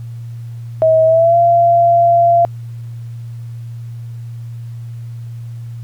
sine tone with pitch glide, 640 to 685.9 Hz, D#5 to F5, +49 to -31 cents, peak -7 dBFS, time 0.82-2.45 s, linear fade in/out 0 ms, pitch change +120 cents, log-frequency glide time 1.05-1.37 s, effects added 117 Hz sine -25 dBFS peak until 5.83 s + pink hiss -52 dBFS RMS until 5.83 s

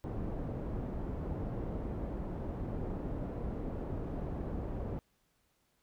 pink low-pass noise, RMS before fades -38 dBFS, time 0.04-4.99 s, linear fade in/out 0 ms, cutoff 540 Hz, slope 12 dB/octave, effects pink hiss -75 dBFS RMS until 5.82 s

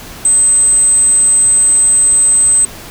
sine tone, 8200 Hz, C9, 36 cents flat, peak -6 dBFS, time 0.25-2.65 s, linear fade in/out 2 ms, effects pink hiss -31 dBFS RMS until 2.9 s

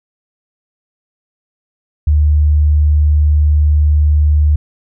sine tone, 75 Hz, D2, 37 cents sharp, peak -7 dBFS, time 2.07-4.56 s, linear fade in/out 5 ms, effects none

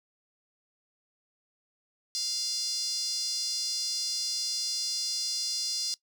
5% pulse tone with high-pass filter, 698.5 Hz, F5, in tune, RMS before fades -32 dBFS, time 2.15-5.94 s, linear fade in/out 0 ms, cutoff 4800 Hz, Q 4.9, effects noise-tail reverb RT60 0.1 s tail -20 dB re dry

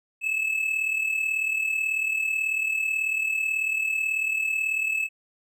triangle tone with amplitude modulation, 2604 Hz, E7, 22 cents flat, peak -19 dBFS, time 0.21-5.09 s, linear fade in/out 50 ms, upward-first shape sine, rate 38.2 Hz, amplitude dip 60%, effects none

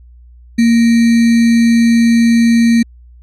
sine tone with sample-and-hold, 231.9 Hz, A#3, 9 cents flat, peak -6 dBFS, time 0.58-2.83 s, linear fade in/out 10 ms, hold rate 2100 Hz, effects added 60 Hz sine -37 dBFS peak until 3.22 s + low-pass 8000 Hz 12 dB/octave

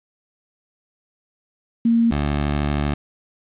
sine / 15% pulse tone pair in turn, 231.3 / 72.85 Hz, A#3 / D2, -13 / -13 cents, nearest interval octave + minor sixth, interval 2000 cents, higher first, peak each -13 dBFS, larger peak neither, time 1.85-2.11 / 2.11-2.94 s, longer second, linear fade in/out 5 ms, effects resampled to 8000 Hz + 8-bit

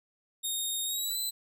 15% pulse tone with pitch glide, 3707 to 4019 Hz, A#7 to B7, -10 to +30 cents, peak -24 dBFS, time 0.43-1.31 s, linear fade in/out 20 ms, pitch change +140 cents, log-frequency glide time 0.85-1.18 s, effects none

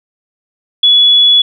sine tone, 3400 Hz, G#7, 40 cents sharp, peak -4 dBFS, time 0.83-1.42 s, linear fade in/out 5 ms, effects none

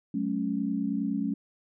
sine chord, F# minor, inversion none, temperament equal with one note detuned, 185 / 214.6 / 277.2 Hz, F#3 / A3 / C#4, 0 / -43 / 0 cents, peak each -33 / -30 / -30 dBFS, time 0.14-1.34 s, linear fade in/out 5 ms, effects none

